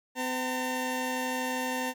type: tone pair together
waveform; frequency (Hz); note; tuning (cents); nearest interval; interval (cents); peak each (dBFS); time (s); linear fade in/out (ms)
20% pulse; 254.6 / 907.3; C4 / A#5; -47 / -47; octave + minor seventh; 2200; -27 / -28; 0.15-1.94; 50
effects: none